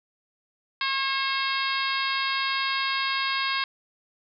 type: harmonic tone with a mistuned harmonic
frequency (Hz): 541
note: C#5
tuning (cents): -42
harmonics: 2 / 3 / 4 / 5 / 6 / 7 / 8 / 9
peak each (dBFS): -29 / -31 / -32 / -33 / -34 / -34 / -35 / -36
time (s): 0.81-3.64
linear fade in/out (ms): 2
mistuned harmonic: 5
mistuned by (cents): -27
effects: none